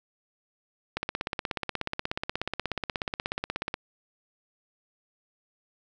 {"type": "click train", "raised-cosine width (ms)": 0.3, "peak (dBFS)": -13, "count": 47, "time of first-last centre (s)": [0.97, 3.741], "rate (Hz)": 16.6, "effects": []}